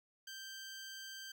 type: tone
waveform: 15% pulse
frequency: 1568 Hz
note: G6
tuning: in tune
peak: -40 dBFS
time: 0.27-1.32 s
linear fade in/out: 5 ms
effects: none